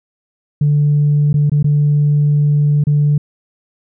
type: tone with dropouts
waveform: sine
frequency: 146.83 Hz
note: D3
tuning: in tune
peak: -8 dBFS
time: 0.61-3.18 s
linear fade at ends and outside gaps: 5 ms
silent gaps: 1.33-1.341 / 1.497-1.517 / 1.628-1.643 / 2.839-2.869 s
effects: tanh soft clip ceiling -6 dBFS